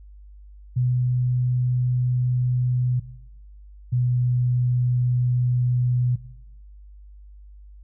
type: tone pair in turn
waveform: sine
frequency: 124.8 / 123.79 Hz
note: B2 / B2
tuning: +19 / +4 cents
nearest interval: unison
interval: 15 cents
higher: first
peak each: -18 dBFS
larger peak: neither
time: 0.76-3 / 3.92-6.16 s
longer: neither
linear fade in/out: 10 ms
effects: noise-tail reverb RT60 0.9 s tail -18 dB re dry + added 50 Hz sine -42 dBFS peak until 7.83 s